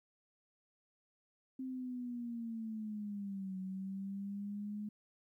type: linear two-way sweep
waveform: sine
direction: down then up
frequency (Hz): 262.6 to 187.2 to 210.6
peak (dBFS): -39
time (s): 1.59-4.89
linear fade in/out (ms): 5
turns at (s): 3.58
effects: 13-bit